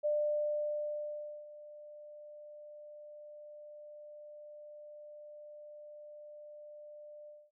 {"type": "tone with ADSR envelope", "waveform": "sine", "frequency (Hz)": 596, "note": "D5", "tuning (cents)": 25, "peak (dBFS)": -28, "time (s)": [0.03, 7.51], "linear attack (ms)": 25, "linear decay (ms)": 1400, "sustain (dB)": -20, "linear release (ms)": 230, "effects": []}